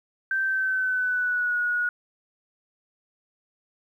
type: tone with pitch glide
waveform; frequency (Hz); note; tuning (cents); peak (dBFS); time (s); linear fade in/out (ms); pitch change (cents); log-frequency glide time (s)
sine; 1558 to 1453.7; G6 to F#6; -11 to -31; -22; 0.31-1.89; 2; -120; 0.44-1.57
effects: 10-bit